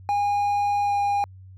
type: tone with pitch glide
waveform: triangle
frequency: 816 to 810.8 Hz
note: G#5 to G#5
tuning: -31 to -42 cents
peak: -18 dBFS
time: 0.09-1.24 s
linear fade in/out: 0 ms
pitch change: -11 cents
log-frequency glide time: 0.84-0.93 s
effects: added 94 Hz sine -42 dBFS peak until 1.57 s